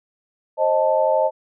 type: chord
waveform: sine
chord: A diminished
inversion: first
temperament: equal with one note detuned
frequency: 530.2 / 622.3 / 880 Hz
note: C5 / Eb5 / A5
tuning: +23 / 0 / 0 cents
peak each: -20 / -18 / -21 dBFS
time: 0.57-1.31 s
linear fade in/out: 50 ms
effects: none